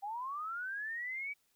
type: linear sweep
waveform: sine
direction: up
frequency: 779 to 2300 Hz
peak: -37 dBFS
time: 0.02-1.34 s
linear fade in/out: 20 ms
effects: white hiss -75 dBFS RMS until 1.55 s